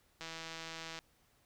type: click train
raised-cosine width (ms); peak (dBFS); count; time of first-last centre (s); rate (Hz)
0.2; -27; 128; 0.21-0.989; 163
effects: pink hiss -71 dBFS RMS until 1.45 s